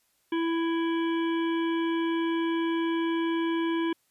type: harmonic tone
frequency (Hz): 331.3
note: E4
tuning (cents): +9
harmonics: 1 / 3 / 5 / 7 / 9 / 10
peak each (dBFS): -25 / -35 / -39 / -42 / -44 / -45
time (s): 0.32-3.93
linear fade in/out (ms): 5
effects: white hiss -70 dBFS RMS until 4.1 s + resampled to 32000 Hz